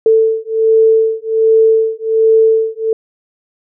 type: beating tone pair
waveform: sine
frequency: 443.9 / 445.2 Hz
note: A4 / A4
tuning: +15 / +20 cents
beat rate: 1.3 Hz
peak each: -11 dBFS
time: 0.06-2.93 s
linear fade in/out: 2 ms
effects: none